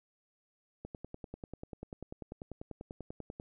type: click train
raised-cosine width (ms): 2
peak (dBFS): -29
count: 27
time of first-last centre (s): 0.85-3.399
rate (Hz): 10.2
effects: none